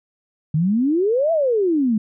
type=exponential two-way sweep; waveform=sine; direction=up then down; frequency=146.83 to 678 to 206.5 Hz; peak=-15 dBFS; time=0.54-1.98 s; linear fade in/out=5 ms; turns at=1.32 s; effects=none